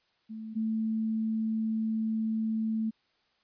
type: tone pair in turn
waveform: sine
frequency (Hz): 220 / 220.9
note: A3 / A3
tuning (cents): 0 / +7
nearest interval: unison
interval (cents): 7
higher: second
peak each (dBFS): -37 / -27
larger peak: second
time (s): 0.29-0.55 / 0.55-2.91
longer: second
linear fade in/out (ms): 20
effects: white hiss -71 dBFS RMS until 3.43 s + resampled to 11025 Hz